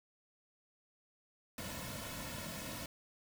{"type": "noise with comb filter", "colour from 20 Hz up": "pink", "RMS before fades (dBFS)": -44, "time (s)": [1.58, 2.86], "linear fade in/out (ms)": 2, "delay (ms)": 2.5, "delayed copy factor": -0.8, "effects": []}